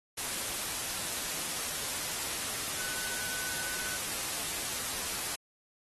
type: tone in noise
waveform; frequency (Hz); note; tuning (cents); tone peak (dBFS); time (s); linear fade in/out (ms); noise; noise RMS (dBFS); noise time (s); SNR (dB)
sine; 1500; F#6; +23; -42; 2.78-3.97; 10; white; -35; 0.17-5.36; -10
effects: AAC 32 kbps